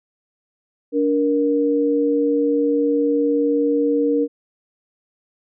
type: tone pair together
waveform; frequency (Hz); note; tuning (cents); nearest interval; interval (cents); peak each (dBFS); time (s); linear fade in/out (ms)
sine; 289.2 / 469.7; D4 / A#4; -27 / +13; minor sixth; 840; -18; 0.92-4.28; 50
effects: none